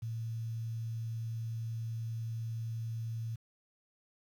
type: tone with quantisation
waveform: sine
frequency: 113.8 Hz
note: A#2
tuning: 41 cents flat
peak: -35 dBFS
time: 0.02-3.36 s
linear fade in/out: 10 ms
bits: 10
effects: none